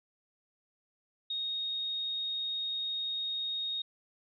sine tone, 3729 Hz, A#7, in tune, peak -32 dBFS, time 1.3-3.82 s, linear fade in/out 5 ms, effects none

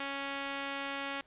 5% pulse tone, 277.2 Hz, C#4, in tune, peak -24 dBFS, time 0-1.21 s, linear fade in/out 2 ms, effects pink hiss -66 dBFS RMS until 1.26 s + resampled to 8000 Hz

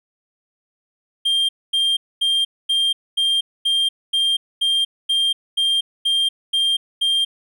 triangle tone bursts, 3192 Hz, G7, 31 cents sharp, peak -14 dBFS, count 13, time 1.25-7.25 s, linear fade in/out 10 ms, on 240 ms, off 240 ms, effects none

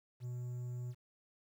triangle tone with quantisation, 123.2 Hz, B2, 4 cents flat, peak -37 dBFS, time 0.2-0.95 s, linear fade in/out 50 ms, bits 11, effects none

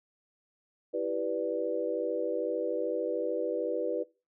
sine chord, E minor seventh, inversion none, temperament equal, 329.6 / 392 / 493.9 / 587.3 Hz, E4 / G4 / B4 / D5, 0 / 0 / 0 / 0 cents, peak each -36 / -36 / -31 / -35 dBFS, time 0.93-4.04 s, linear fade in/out 20 ms, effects noise-tail reverb RT60 0.3 s tail -21 dB re dry

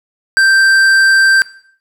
sine tone with tanh clipping, 1568 Hz, G6, in tune, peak -8 dBFS, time 0.37-1.42 s, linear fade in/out 0 ms, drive 12 dB, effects noise-tail reverb RT60 0.6 s tail -19 dB re dry

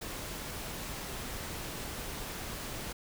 pink noise, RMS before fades -40 dBFS, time 0.01-2.93 s, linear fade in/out 10 ms, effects none

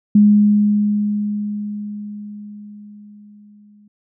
sine tone with exponential decay, 207.7 Hz, G#3, in tune, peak -6 dBFS, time 0.15-3.88 s, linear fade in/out 5 ms, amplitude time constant 810 ms, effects none

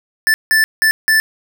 square tone bursts at uneven times, 1760 Hz, A6, in tune, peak -10 dBFS, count 4, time 0.27-0.34 / 0.51-0.64 / 0.82-0.91 / 1.08-1.2 s, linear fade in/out 0 ms, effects none

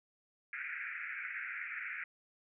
white band-pass noise, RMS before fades -42 dBFS, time 0.53-2.04 s, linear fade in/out 2 ms, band 1400 to 2400 Hz, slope 96 dB/octave, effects none

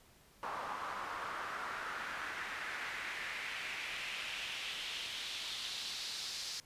pink noise with band-pass filter sweep, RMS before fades -42 dBFS, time 0.43-6.6 s, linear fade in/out 0 ms, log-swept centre 1000 to 4800 Hz, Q 2.4, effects pink hiss -64 dBFS RMS until 6.65 s + resampled to 32000 Hz

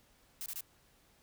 blue noise bursts, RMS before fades -41 dBFS, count 3, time 0.41-0.607 s, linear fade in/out 0 ms, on 49 ms, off 25 ms, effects pink hiss -67 dBFS RMS until 1.22 s

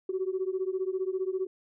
sine beating tone pair, 370 / 385 Hz, F#4 / G4, 0 / -31 cents, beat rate 15 Hz, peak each -30 / -31 dBFS, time 0.09-1.47 s, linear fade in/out 5 ms, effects tanh soft clip ceiling -21 dBFS

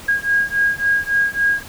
sine beating tone pair, 1632 / 1635.6 Hz, G#6 / G#6, -31 / -27 cents, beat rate 3.6 Hz, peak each -18 dBFS, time 0.08-1.63 s, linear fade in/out 10 ms, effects pink hiss -37 dBFS RMS until 1.68 s

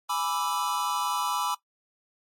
square chord, E dominant seventh, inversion first, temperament equal, 830.6 / 987.8 / 1174.7 / 1318.5 Hz, G#5 / B5 / D6 / E6, 0 / 0 / 0 / 0 cents, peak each -35 / -31 / -32 / -34 dBFS, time 0.09-1.55 s, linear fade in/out 10 ms, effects noise-tail reverb RT60 0.1 s tail -17 dB re dry + MP3 64 kbps

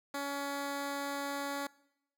10% pulse tone, 281.5 Hz, C#4, 27 cents sharp, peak -27 dBFS, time 0.14-1.67 s, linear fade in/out 5 ms, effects noise-tail reverb RT60 0.8 s tail -22 dB re dry

